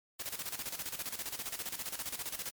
white noise with tremolo, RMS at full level -38 dBFS, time 0.19-2.51 s, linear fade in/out 10 ms, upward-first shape square, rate 15 Hz, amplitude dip 70%, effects MP3 96 kbps

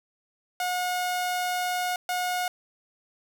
sawtooth tone bursts at uneven times, 723 Hz, F#5, 40 cents flat, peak -22 dBFS, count 2, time 0.6-1.96 / 2.09-2.48 s, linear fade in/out 2 ms, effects none

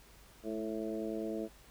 harmonic tone with a mistuned harmonic, 110 Hz, A2, in tune, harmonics 2 / 3 / 4 / 5 / 6, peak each -41 / -39 / -41 / -45 / -44 dBFS, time 0.43-1.49 s, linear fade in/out 50 ms, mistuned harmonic 2, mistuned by -23 cents, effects added 50 Hz sine -61 dBFS peak until 1.7 s + pink hiss -60 dBFS RMS until 1.7 s

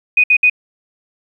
sine tone bursts, 2488 Hz, D#7, 1 cent flat, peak -7 dBFS, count 3, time 0.17-0.498 s, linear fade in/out 5 ms, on 68 ms, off 62 ms, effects 8-bit

